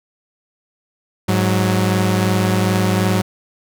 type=tone pair together; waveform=sawtooth; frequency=103.83 / 185 Hz; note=G#2 / F#3; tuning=0 / 0 cents; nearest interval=minor seventh; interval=1000 cents; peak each=-13 dBFS; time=1.28-3.22 s; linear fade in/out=10 ms; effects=none